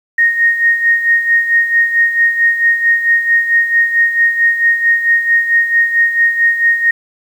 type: tone with tremolo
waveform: sine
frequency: 1859 Hz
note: A#6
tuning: 5 cents flat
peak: -6 dBFS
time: 0.18-6.91 s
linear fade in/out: 5 ms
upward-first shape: sine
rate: 4.5 Hz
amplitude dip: 65%
effects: 7-bit